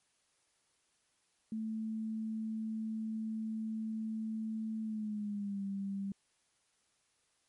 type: tone with pitch glide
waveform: sine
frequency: 220 to 197.13 Hz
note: A3 to G3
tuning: 0 to +10 cents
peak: -35 dBFS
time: 1.52-6.12 s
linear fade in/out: 2 ms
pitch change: -190 cents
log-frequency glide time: 4.82-5.63 s
effects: white hiss -75 dBFS RMS until 7.48 s + MP3 48 kbps